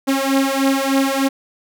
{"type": "beating tone pair", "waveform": "sawtooth", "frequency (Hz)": [269.6, 272.9], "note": ["C#4", "C#4"], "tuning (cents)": [-48, -27], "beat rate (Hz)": 3.3, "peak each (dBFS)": -14, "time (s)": [0.07, 1.29], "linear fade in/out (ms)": 20, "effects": []}